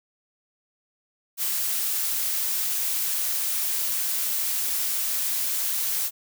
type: noise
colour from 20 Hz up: blue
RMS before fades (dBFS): -26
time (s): 1.37-6.11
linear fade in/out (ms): 50
effects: none